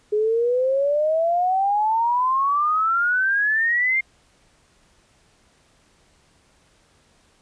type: exponential sweep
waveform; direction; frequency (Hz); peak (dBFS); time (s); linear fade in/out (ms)
sine; up; 415.6 to 2133; -17; 0.12-4.01; 10
effects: pink hiss -59 dBFS RMS until 7.41 s + resampled to 22050 Hz